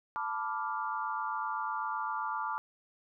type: chord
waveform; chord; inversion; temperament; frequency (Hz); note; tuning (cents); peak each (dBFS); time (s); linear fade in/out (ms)
sine; B half-diminished seventh; third; equal; 880 / 987.8 / 1174.7 / 1396.9; A5 / B5 / D6 / F6; 0 / 0 / 0 / 0; -37 / -39 / -36 / -40; 0.16-2.58; 0
effects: none